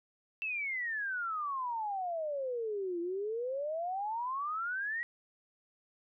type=exponential two-way sweep; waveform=sine; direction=down then up; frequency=2686 to 336.7 to 1933 Hz; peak=-33 dBFS; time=0.42-5.03 s; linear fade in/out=0 ms; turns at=3 s; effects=none